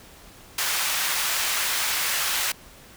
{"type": "high-pass noise", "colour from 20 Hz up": "pink", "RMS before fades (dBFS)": -25, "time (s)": [0.58, 2.52], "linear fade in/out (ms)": 5, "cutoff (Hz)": 1300, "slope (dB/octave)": 12, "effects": ["pink hiss -48 dBFS RMS until 2.96 s"]}